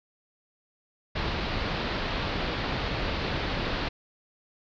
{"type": "low-pass noise", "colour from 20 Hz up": "pink", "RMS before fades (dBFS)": -30, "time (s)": [1.15, 3.89], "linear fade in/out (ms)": 10, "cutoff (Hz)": 4600, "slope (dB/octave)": 48, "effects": []}